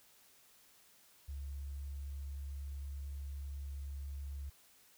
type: tone with tanh clipping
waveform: triangle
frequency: 69.9 Hz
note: C#2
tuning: 15 cents sharp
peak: -40 dBFS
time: 1.28-4.5 s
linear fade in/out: 10 ms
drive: 3 dB
effects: white hiss -65 dBFS RMS until 4.97 s